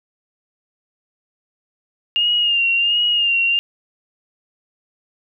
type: tone with vibrato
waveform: sine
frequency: 2820 Hz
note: F7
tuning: 16 cents sharp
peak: -14 dBFS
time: 2.16-3.59 s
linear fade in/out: 0 ms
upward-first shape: sine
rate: 1.4 Hz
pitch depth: 48 cents each way
effects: none